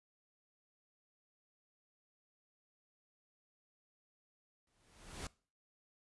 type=noise with exponential growth; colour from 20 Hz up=pink; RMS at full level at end=-42 dBFS; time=4.67-5.27 s; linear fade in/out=2 ms; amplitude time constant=130 ms; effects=noise-tail reverb RT60 0.4 s tail -22 dB re dry + resampled to 24000 Hz